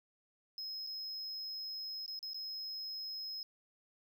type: tone with dropouts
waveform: triangle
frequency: 5130 Hz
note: E8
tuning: 48 cents flat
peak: -39 dBFS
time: 0.58-3.43 s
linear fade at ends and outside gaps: 1 ms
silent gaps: 0.866-0.871 / 2.062-2.079 / 2.191-2.228 / 2.334-2.344 s
effects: none